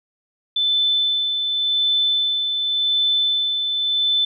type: tone with tremolo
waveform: sine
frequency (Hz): 3520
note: A7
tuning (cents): 0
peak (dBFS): -15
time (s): 0.56-4.25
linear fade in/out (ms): 5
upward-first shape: sine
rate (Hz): 0.89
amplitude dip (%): 40
effects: none